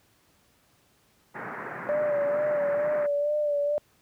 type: band-pass noise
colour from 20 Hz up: white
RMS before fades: -37 dBFS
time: 1.34-3.07 s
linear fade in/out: 20 ms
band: 120 to 1900 Hz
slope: 48 dB/octave
type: tone with vibrato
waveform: sine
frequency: 587.3 Hz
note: D5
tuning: in tune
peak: -23 dBFS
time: 1.89-3.78 s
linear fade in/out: 0 ms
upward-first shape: sine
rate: 2.2 Hz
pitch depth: 37 cents each way
effects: pink hiss -64 dBFS RMS until 4.01 s + high-pass 60 Hz 12 dB/octave